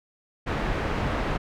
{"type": "low-pass noise", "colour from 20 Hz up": "pink", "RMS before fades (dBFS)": -27, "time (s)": [0.46, 1.38], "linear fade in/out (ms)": 20, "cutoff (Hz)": 2000, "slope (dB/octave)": 12, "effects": []}